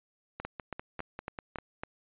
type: two click trains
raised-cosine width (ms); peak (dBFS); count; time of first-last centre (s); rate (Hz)
0.5; -23 / -21; 7 / 6; 0.4-1.586 / 0.45-1.835; 5.06 / 3.61
effects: resampled to 8000 Hz